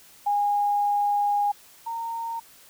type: tone pair in turn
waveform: sine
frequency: 819 / 919.3 Hz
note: G#5 / A#5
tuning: -24 / -24 cents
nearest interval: major second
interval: 200 cents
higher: second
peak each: -20 / -28 dBFS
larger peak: first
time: 0.26-1.52 / 1.86-2.4 s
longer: first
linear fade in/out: 10 ms
effects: white hiss -52 dBFS RMS until 2.69 s